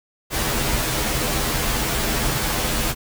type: noise with comb filter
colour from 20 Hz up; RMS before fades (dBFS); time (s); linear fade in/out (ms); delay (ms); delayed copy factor
pink; -22; 0.3-2.95; 50; 11; -0.9
effects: none